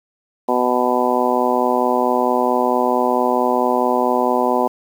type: harmonic tone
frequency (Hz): 124.5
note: B2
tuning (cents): +14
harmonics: 2 / 3 / 4 / 5 / 6 / 7 / 8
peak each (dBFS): -22 / -22 / -22 / -22 / -22 / -22 / -22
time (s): 0.48-4.68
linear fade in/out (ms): 10
effects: 7-bit